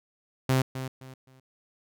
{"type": "tone with echo", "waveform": "sawtooth", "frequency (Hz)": 130.81, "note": "C3", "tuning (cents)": 0, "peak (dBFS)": -17, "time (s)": [0.49, 0.62], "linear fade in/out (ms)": 5, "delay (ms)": 260, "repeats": 3, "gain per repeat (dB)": -11, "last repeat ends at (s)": 1.4, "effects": []}